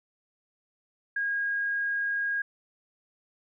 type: tone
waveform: sine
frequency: 1633 Hz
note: G#6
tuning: 30 cents flat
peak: -26 dBFS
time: 1.16-2.42 s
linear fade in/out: 5 ms
effects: none